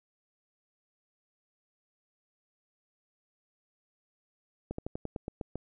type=slowing click train; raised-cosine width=2 ms; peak=-22 dBFS; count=9; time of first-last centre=4.71-5.556 s; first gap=74 ms; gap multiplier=1.1; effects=none